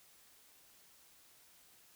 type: silence
effects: white hiss -64 dBFS RMS until 1.95 s